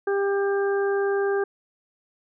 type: harmonic tone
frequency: 397.8 Hz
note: G4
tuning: 25 cents sharp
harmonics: 1 / 2 / 3 / 4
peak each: -21 / -32 / -36 / -32 dBFS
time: 0.07-1.44 s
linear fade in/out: 5 ms
effects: none